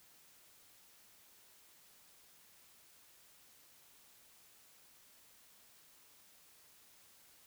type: silence
effects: white hiss -64 dBFS RMS until 7.46 s